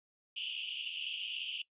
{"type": "band-pass noise", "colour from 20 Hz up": "white", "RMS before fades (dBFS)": -40, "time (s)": [0.36, 1.62], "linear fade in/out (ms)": 5, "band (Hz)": [2700, 3200], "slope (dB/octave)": 96, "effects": ["noise-tail reverb RT60 0.1 s tail -19 dB re dry", "resampled to 8000 Hz"]}